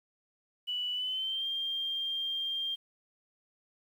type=tone with pitch glide; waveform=sine; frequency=2960 to 3191 Hz; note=F#7 to G7; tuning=0 to +30 cents; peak=-31 dBFS; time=0.67-2.76 s; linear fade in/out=20 ms; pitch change=+130 cents; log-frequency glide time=0.93-1.46 s; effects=10-bit